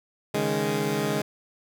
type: chord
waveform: 15% pulse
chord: C# suspended second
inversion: none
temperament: equal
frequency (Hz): 138.59 / 155.56 / 207.7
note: C#3 / D#3 / G#3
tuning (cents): 0 / 0 / 0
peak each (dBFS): -24 / -23 / -21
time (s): 0.34-1.22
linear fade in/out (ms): 5
effects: none